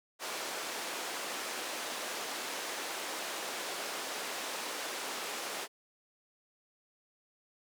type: band-pass noise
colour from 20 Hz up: pink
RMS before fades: -39 dBFS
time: 0.19-5.68 s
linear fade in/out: 50 ms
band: 430 to 10000 Hz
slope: 12 dB/octave
effects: high-pass 200 Hz 12 dB/octave